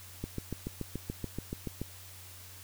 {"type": "click train", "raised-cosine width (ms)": 3, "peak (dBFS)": -22, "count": 12, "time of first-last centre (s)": [0.24, 1.816], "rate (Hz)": 6.98, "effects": ["added 92 Hz sine -52 dBFS peak until 2.63 s", "white hiss -51 dBFS RMS until 2.63 s"]}